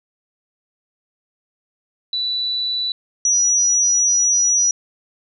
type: tone pair in turn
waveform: sine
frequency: 3963 / 5848 Hz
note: B7 / F#8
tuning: +5 / -21 cents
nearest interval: perfect fifth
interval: 674 cents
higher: second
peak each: -19 / -13 dBFS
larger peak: second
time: 2.13-2.92 / 3.25-4.71 s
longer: second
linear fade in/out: 2 ms
effects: none